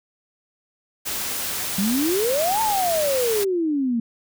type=noise; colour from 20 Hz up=white; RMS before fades=-27 dBFS; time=1.05-3.45 s; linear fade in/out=20 ms
type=exponential two-way sweep; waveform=sine; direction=up then down; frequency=186.3 to 912 to 225.2 Hz; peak=-19 dBFS; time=1.78-4 s; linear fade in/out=5 ms; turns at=2.61 s
effects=none